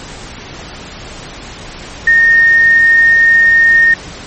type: tone with quantisation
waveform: sine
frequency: 1839 Hz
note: A#6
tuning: 24 cents flat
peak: -4 dBFS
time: 2.07-3.94 s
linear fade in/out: 5 ms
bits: 5
effects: pink hiss -29 dBFS RMS until 4.26 s + MP3 32 kbps